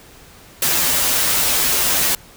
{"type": "noise with comb filter", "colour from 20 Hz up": "white", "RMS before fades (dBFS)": -17, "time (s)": [0.62, 2.15], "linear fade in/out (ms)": 2, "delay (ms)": 9.7, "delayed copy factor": -1, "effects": ["pink hiss -44 dBFS RMS until 2.36 s"]}